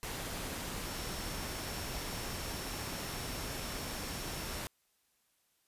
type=tone in noise; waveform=sine; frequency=5450 Hz; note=F8; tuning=43 cents flat; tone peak=-50 dBFS; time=0.86-4.59 s; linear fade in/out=0 ms; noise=pink; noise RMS=-40 dBFS; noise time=0.03-4.67 s; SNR=-13 dB; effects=white hiss -75 dBFS RMS until 5.67 s + resampled to 32000 Hz